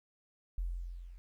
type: tone with level ramp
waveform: sine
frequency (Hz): 43.65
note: F1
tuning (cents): 0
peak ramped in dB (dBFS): -31 to -48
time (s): 0.58-1.18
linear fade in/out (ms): 0
effects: 12-bit